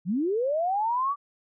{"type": "linear sweep", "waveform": "sine", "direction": "up", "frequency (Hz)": [155.56, 1169], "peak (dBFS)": -23, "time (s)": [0.05, 1.16], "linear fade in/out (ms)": 50, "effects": []}